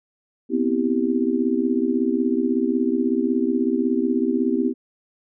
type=chord; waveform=sine; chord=C major seventh; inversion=third; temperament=just; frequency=245.3 / 261.6 / 327 / 392.4 Hz; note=B3 / C4 / E4 / G4; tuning=-12 / 0 / -14 / +2 cents; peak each=-23 / -23 / -24 / -25 dBFS; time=0.49-4.74 s; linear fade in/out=50 ms; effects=none